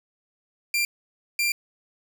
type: tone bursts at uneven times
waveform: sawtooth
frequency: 2376 Hz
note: D7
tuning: 20 cents sharp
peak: -18 dBFS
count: 2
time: 0.74-0.85 / 1.39-1.52 s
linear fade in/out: 2 ms
effects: none